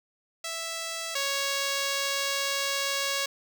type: tone pair in turn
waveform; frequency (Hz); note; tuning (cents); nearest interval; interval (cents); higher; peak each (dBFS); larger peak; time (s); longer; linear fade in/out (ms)
5% pulse; 659.3 / 554.4; E5 / C#5; 0 / 0; minor third; 300; first; -21 / -15; second; 0.44-1.15 / 1.15-3.26; second; 5
effects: none